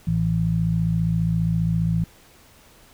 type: harmonic tone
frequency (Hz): 54.9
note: A1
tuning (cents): -3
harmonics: 1 / 2 / 3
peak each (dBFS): -30 / -24 / -20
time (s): 0.07-2.04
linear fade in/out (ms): 5
effects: pink hiss -52 dBFS RMS until 2.93 s